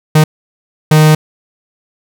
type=tone bursts at uneven times; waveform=45% pulse; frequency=154.5 Hz; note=D#3; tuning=12 cents flat; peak=-4 dBFS; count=2; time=0.15-0.24 / 0.91-1.15 s; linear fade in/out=5 ms; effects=none